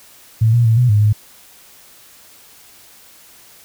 sine tone with pitch steps, 111.6 / 118.8 / 112.6 / 123.8 / 104.5 / 105.9 Hz, A2 / A#2 / A2 / B2 / G#2 / G#2, +25 / +33 / +40 / +5 / +11 / +34 cents, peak -9 dBFS, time 0.41-1.13 s, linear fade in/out 10 ms, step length 120 ms, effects white hiss -45 dBFS RMS until 3.64 s

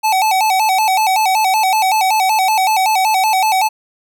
square tone with vibrato, 811 Hz, G#5, 41 cents flat, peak -12 dBFS, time 0.03-3.69 s, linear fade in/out 20 ms, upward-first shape square, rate 5.3 Hz, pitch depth 120 cents each way, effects none

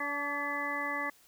harmonic tone with a mistuned harmonic, 286.8 Hz, D4, 41 cents flat, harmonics 1 / 2 / 3 / 4 / 6 / 7, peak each -42 / -42 / -41 / -37 / -38 / -36 dBFS, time 0-1.1 s, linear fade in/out 5 ms, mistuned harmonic 3, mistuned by +19 cents, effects white hiss -62 dBFS RMS until 1.27 s

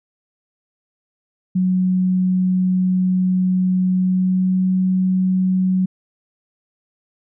sine tone with pitch glide, 184.4 to 186 Hz, F#3 to F#3, -6 to +9 cents, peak -14 dBFS, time 1.55-5.86 s, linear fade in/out 10 ms, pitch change +15 cents, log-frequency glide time 3.91-4.66 s, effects none

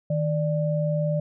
sine tone pair together, 156.27 / 590 Hz, D#3 / D5, +8 / +8 cents, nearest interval octave + major seventh, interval 2300 cents, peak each -23 / -26 dBFS, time 0.1-1.2 s, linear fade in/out 5 ms, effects none

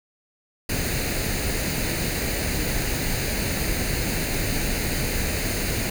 pink noise with comb filter, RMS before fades -25 dBFS, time 0.69-5.9 s, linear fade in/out 5 ms, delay 0.45 ms, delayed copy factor +0.6, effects none

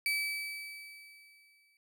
35% pulse tone with exponential decay, 2300 Hz, D7, 37 cents flat, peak -26 dBFS, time 0.06-1.77 s, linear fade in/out 1 ms, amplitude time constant 370 ms, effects none

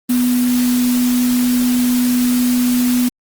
sine tone in noise, 246.9 Hz, B3, in tune, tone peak -12 dBFS, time 0.09-3.09 s, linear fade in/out 10 ms, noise white, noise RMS -25 dBFS, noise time 0.09-3.09 s, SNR +10 dB, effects Opus 24 kbps

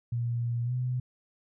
sine tone with pitch glide, 118.7 to 125.69 Hz, A#2 to B2, +32 to +31 cents, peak -27 dBFS, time 0.12-1 s, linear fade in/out 5 ms, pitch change +99 cents, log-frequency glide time 0.64-0.73 s, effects none

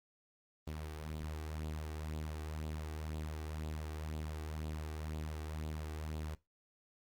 sawtooth tone with flanger, 77.4 Hz, D#2, 9 cents flat, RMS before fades -42 dBFS, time 0.67-6.35 s, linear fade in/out 5 ms, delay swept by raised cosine 0.25 to 2.65 ms, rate 2 Hz, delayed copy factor +0.5, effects noise-tail reverb RT60 0.2 s tail -19 dB re dry + Opus 32 kbps

